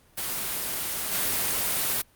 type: noise with level steps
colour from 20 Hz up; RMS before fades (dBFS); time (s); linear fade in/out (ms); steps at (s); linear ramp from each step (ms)
white; -30 / -26; 0.17-2.02; 10; 1.11; 20
effects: pink hiss -60 dBFS RMS until 2.15 s + Opus 32 kbps